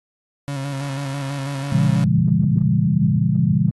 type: tone with vibrato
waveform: 35% pulse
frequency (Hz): 138.59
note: C#3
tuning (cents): 0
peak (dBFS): -22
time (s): 0.48-2.04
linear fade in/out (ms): 0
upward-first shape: square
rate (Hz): 6.1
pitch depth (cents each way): 37
type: chord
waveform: sine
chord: A# diminished seventh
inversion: none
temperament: just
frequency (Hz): 116.54 / 139.85 / 167.82 / 201.4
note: A#2 / C#3 / E3 / G3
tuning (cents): 0 / +16 / +31 / +47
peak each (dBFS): -21 / -21 / -19 / -21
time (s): 1.72-3.71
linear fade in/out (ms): 5
effects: AAC 32 kbps